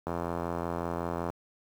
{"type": "click train", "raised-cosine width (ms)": 1, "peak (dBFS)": -18, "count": 106, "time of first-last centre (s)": [0.07, 1.3], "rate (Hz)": 85.4, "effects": ["high-pass 60 Hz 12 dB/octave", "8-bit"]}